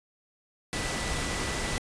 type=tone in noise; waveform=sine; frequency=1975.5 Hz; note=B6; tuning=in tune; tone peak=-39 dBFS; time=0.73-1.78 s; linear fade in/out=0 ms; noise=pink; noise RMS=-31 dBFS; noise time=0.73-1.78 s; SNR=-11 dB; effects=resampled to 22050 Hz